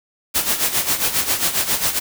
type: noise with tremolo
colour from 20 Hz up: white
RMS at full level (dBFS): -17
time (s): 0.34-2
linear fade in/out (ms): 20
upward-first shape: sine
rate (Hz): 7.4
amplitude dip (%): 70
effects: none